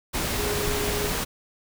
sine tone in noise, 414.3 Hz, G#4, 4 cents flat, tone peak -29 dBFS, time 0.37-1.11 s, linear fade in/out 20 ms, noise pink, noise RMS -27 dBFS, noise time 0.13-1.25 s, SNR -5 dB, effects none

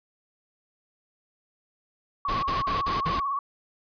sine tone with vibrato, 1108.7 Hz, C#6, in tune, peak -25 dBFS, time 2.25-3.39 s, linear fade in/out 2 ms, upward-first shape triangle, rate 18 Hz, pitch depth 73 cents each way
pink noise bursts, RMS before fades -31 dBFS, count 5, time 2.28-3.202 s, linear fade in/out 10 ms, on 150 ms, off 43 ms
square tone with exponential decay, 162.3 Hz, E3, 27 cents flat, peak -26 dBFS, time 3.06-3.19 s, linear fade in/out 5 ms, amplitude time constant 28 ms
effects resampled to 11025 Hz

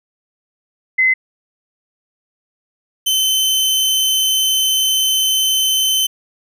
sine / sawtooth tone pair in turn, 2047 / 3067 Hz, C7 / G7, -38 / -38 cents, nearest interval perfect fifth, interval 700 cents, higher second, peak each -10 dBFS, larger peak neither, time 0.98-1.14 / 3.06-6.07 s, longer second, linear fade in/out 10 ms, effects none

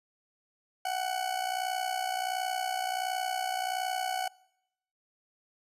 40% pulse tone with amplitude modulation, 746 Hz, F#5, 14 cents sharp, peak -26 dBFS, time 0.85-4.28 s, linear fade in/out 5 ms, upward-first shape sine, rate 61.4 Hz, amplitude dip 70%, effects noise-tail reverb RT60 0.8 s tail -24 dB re dry + resampled to 32000 Hz

